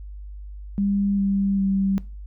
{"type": "tone with pitch steps", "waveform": "sine", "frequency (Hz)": [200, 197.25, 194.53], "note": ["G3", "G3", "G3"], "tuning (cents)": [35, 11, -13], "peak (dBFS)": -19, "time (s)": [0.78, 1.98], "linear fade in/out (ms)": 0, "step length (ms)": 400, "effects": ["noise-tail reverb RT60 0.3 s tail -20 dB re dry", "added 50 Hz sine -34 dBFS peak until 2.26 s"]}